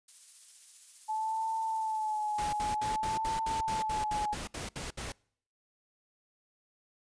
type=noise with tremolo; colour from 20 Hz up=violet; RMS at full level=-46 dBFS; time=0.08-2.76 s; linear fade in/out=5 ms; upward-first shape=triangle; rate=15 Hz; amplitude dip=35%
type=tone with vibrato; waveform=sine; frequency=865 Hz; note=A5; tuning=30 cents flat; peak=-30 dBFS; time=1.08-4.35 s; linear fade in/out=20 ms; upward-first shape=sine; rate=0.53 Hz; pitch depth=50 cents each way
type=noise bursts; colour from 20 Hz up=pink; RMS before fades=-39 dBFS; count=13; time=2.38-5.122 s; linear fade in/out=5 ms; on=150 ms; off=66 ms
effects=noise-tail reverb RT60 0.6 s tail -26 dB re dry + resampled to 22050 Hz